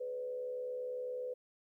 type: tone with frequency modulation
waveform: sine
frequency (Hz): 501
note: B4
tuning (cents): +25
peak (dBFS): -37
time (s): 0-1.34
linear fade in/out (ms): 10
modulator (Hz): 72.1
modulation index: 0.45
effects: 13-bit